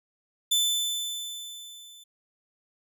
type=tone with level ramp; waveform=sawtooth; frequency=3520 Hz; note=A7; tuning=in tune; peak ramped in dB=-17 to -45 dBFS; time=0.51-2.04 s; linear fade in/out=10 ms; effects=none